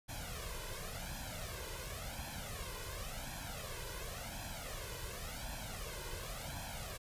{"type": "noise with flanger", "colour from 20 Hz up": "pink", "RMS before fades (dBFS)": -44, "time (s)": [0.08, 6.98], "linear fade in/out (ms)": 20, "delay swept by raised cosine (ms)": [1.2, 2.01], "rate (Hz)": 0.92, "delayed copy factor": 0.8, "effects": ["resampled to 32000 Hz"]}